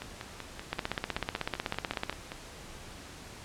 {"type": "two click trains", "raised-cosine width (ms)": 0.3, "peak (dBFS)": [-14, -22], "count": [23, 13], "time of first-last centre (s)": [[0.73, 2.096], [0.02, 2.319]], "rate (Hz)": [16.1, 5.22], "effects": ["pink hiss -47 dBFS RMS until 3.44 s", "low-pass 9000 Hz 12 dB/octave"]}